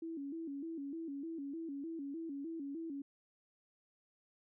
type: tone with vibrato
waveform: sine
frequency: 303.2 Hz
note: D#4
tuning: 45 cents flat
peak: -40 dBFS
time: 0.02-3.02 s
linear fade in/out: 5 ms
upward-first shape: square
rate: 3.3 Hz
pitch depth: 140 cents each way
effects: none